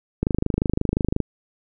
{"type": "click train", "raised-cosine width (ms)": 3, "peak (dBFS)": -7, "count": 26, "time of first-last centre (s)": [0.23, 1.203], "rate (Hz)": 25.7, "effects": []}